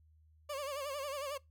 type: tone with vibrato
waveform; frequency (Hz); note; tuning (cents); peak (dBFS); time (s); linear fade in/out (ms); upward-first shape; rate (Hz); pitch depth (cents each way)
30% pulse; 564; C#5; +30; -35; 0.49-1.38; 10; sine; 11; 97
effects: noise-tail reverb RT60 0.2 s tail -23 dB re dry + added 78 Hz sine -62 dBFS peak until 1.5 s